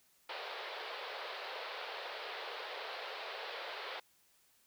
pink band-pass noise, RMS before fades -44 dBFS, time 0.29-4 s, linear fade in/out 5 ms, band 430 to 4500 Hz, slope 48 dB/octave, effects white hiss -70 dBFS RMS until 4.66 s

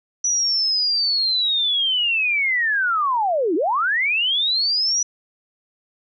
sine linear two-way sweep, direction down then up, 5920 to 293.7 to 5920 Hz, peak -17 dBFS, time 0.24-5.03 s, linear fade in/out 5 ms, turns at 3.55 s, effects none

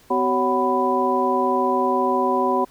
sine tone cluster, 253.2 / 379.5 / 556 / 746 / 992 Hz, B3 / F#4 / C#5 / F#5 / B5, +43 / +44 / +5 / +14 / +7 cents, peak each -25 / -23 / -26 / -25 / -21 dBFS, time 0.1-2.65 s, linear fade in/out 10 ms, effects pink hiss -53 dBFS RMS until 2.7 s

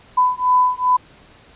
sine beating tone pair, 1000 / 1002.5 Hz, B5 / B5, +21 / +26 cents, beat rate 2.5 Hz, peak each -16 dBFS, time 0.17-0.97 s, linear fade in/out 10 ms, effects pink hiss -48 dBFS RMS until 1.55 s + resampled to 8000 Hz

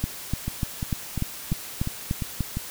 two click trains, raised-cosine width 5 ms, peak -12 / -15 dBFS, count 9 / 7, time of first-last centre 0.04-2.407 / 0.48-2.571 s, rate 3.38 / 2.87 Hz, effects white hiss -38 dBFS RMS until 2.7 s

